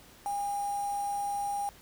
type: tone with quantisation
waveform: sine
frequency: 809 Hz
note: G#5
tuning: 46 cents flat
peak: -30 dBFS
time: 0.26-1.69 s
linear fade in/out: 0 ms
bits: 7
effects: pink hiss -55 dBFS RMS until 1.81 s